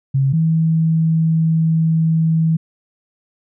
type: tone pair in turn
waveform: sine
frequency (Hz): 135.9 / 161.61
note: C#3 / E3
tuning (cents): -34 / -34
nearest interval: minor third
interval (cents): 300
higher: second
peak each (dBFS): -12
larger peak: neither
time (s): 0.14-0.33 / 0.33-2.57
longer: second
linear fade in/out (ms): 10
effects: none